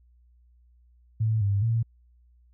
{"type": "tone with pitch steps", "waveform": "sine", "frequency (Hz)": [110.3, 100.2, 114.3], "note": ["A2", "G2", "A#2"], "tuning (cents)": [5, 38, -34], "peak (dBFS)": -21, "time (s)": [1.2, 1.83], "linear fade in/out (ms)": 10, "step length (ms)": 210, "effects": ["added 60 Hz sine -56 dBFS peak until 2.53 s"]}